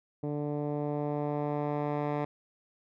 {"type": "tone with low-pass filter sweep", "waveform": "10% pulse", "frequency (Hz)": 147.1, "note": "D3", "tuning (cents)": 3, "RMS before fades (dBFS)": -32, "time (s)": [0.23, 2.25], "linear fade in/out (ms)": 5, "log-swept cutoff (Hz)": [430, 1500], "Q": 0.86, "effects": []}